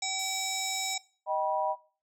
harmonic tone, 765 Hz, G5, 42 cents flat, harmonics 1 / 3 / 5 / 7 / 9 / 10, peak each -37 / -37 / -37 / -37 / -37 / -37 dBFS, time 0.02-0.98 s, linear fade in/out 5 ms
violet noise, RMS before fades -40 dBFS, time 0.19-0.94 s, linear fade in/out 0 ms
sine chord, Eb augmented, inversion none, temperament just, 622.3 / 777.8 / 972.3 Hz, Eb5 / G5 / B5, 0 / -14 / -27 cents, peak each -31 dBFS, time 1.26-1.76 s, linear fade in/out 50 ms
effects noise-tail reverb RT60 0.4 s tail -20 dB re dry + low-pass 12000 Hz 12 dB/octave

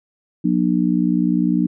harmonic tone, 60 Hz, B1, 49 cents flat, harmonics 3 / 4 / 5, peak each -19 / -19 / -19 dBFS, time 0.44-1.67 s, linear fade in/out 10 ms, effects none

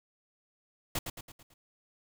pink noise with echo, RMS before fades -32 dBFS, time 0.95-0.99 s, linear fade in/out 5 ms, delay 110 ms, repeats 5, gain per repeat -6 dB, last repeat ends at 1.54 s, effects none

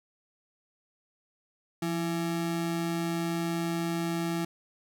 square ring-modulated tone, 252 Hz, B3, 35 cents sharp, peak -26 dBFS, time 1.82-4.45 s, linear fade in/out 5 ms, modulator 80.5 Hz, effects none

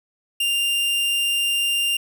45% pulse tone, 2794 Hz, F7, in tune, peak -19 dBFS, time 0.4-1.97 s, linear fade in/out 5 ms, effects none

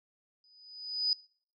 sine tone with exponential growth, 4978 Hz, D#8, in tune, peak -23 dBFS, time 0.44-1.13 s, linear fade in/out 1 ms, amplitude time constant 150 ms, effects noise-tail reverb RT60 0.5 s tail -23 dB re dry

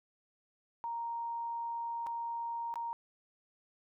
sine tone with dropouts, 932.3 Hz, A#5, in tune, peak -35 dBFS, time 0.84-2.93 s, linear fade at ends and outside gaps 0 ms, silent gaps 2.065-2.069 / 2.74-2.757 s, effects none

